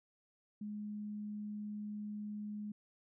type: tone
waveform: sine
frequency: 209.2 Hz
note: G#3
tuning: 13 cents sharp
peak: -40 dBFS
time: 0.61-2.72 s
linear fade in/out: 5 ms
effects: none